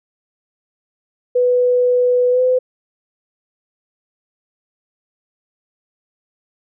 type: tone with pitch glide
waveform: sine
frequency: 495 to 507.7 Hz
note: B4 to B4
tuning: +4 to +48 cents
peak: -11 dBFS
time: 1.35-2.59 s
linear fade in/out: 10 ms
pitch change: +44 cents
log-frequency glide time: 2.31-2.41 s
effects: none